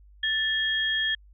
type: tone pair together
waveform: sine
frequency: 1760 / 3267 Hz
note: A6 / G#7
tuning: 0 / -29 cents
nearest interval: major seventh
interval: 1071 cents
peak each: -26 dBFS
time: 0.23-1.15 s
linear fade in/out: 5 ms
effects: added 50 Hz sine -50 dBFS peak until 1.33 s